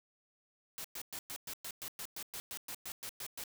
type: noise bursts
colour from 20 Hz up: white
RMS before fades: -43 dBFS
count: 16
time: 0.78-3.438 s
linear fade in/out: 0 ms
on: 63 ms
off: 110 ms
effects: none